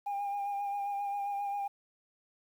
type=tone with vibrato; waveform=sine; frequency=806 Hz; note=G5; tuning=48 cents sharp; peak=-30 dBFS; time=0.06-1.68 s; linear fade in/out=10 ms; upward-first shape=sine; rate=7.5 Hz; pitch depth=23 cents each way; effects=tanh soft clip ceiling -30 dBFS + 10-bit